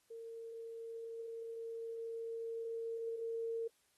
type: tone with level ramp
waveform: sine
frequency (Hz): 457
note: A#4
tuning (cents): -34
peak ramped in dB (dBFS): -46 to -36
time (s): 0.1-3.68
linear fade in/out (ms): 10
effects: white hiss -75 dBFS RMS until 3.97 s + AAC 32 kbps